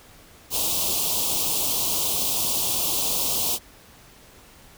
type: band-stop noise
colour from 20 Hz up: white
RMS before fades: -24 dBFS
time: 0.5-3.59 s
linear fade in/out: 50 ms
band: 1100 to 2700 Hz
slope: 48 dB/octave
effects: pink hiss -50 dBFS RMS until 4.77 s